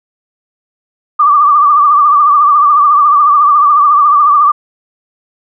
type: tone with vibrato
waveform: sine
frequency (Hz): 1174.7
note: D6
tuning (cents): 0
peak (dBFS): -4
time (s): 1.19-4.52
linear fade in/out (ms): 10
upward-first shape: triangle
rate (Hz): 14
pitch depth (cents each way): 84
effects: none